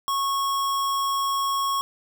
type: tone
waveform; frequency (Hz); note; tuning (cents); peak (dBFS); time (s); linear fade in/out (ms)
square; 1100; C#6; -14; -23; 0.08-1.81; 0
effects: none